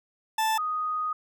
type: tone pair in turn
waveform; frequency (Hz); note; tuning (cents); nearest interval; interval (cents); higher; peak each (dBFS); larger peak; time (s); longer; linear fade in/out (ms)
40% pulse / sine; 880 / 1244.5; A5 / D#6; 0 / 0; tritone; 600; second; -22 / -26; first; 0.38-0.58 / 0.58-1.13; second; 5
effects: none